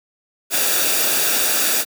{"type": "noise with comb filter", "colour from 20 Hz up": "white", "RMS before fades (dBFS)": -18, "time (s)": [0.5, 1.85], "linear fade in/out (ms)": 50, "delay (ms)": 0.96, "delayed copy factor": -0.5, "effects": ["high-pass 200 Hz 12 dB/octave"]}